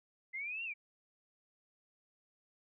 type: linear two-way sweep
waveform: sine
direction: up then down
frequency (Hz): 2033 to 2794 to 2252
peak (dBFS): -38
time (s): 0.33-0.74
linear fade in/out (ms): 20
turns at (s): 0.64
effects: none